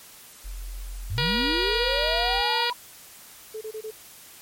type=tone; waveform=sine; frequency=43.65 Hz; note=F1; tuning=in tune; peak=-32 dBFS; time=0.44-2.42 s; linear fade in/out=20 ms
type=linear sweep; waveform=sine; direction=up; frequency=80 to 987.8 Hz; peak=-26 dBFS; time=1.1-2.73 s; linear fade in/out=5 ms
type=harmonic tone; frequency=479.4 Hz; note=A#4; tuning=48 cents sharp; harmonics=1 / 2 / 3 / 4 / 5 / 6 / 7 / 8 / 9 / 10; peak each=-32 / -32 / -32 / -32 / -32 / -32 / -32 / -32 / -32 / -32 dBFS; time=1.18-2.7 s; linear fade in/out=0 ms
type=tone bursts; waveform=sine; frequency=435.5 Hz; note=A4; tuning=18 cents flat; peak=-31 dBFS; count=4; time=3.54-3.91 s; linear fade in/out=10 ms; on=73 ms; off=26 ms
effects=white hiss -47 dBFS RMS until 4.41 s + MP3 64 kbps